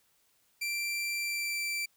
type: tone with pitch glide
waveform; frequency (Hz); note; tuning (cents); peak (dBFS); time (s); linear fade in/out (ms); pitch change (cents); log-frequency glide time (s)
sawtooth; 2354 to 2340; D7 to D7; +3 to -7; -28; 0.61-1.86; 10; -10; 1.19-1.58
effects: white hiss -70 dBFS RMS until 1.96 s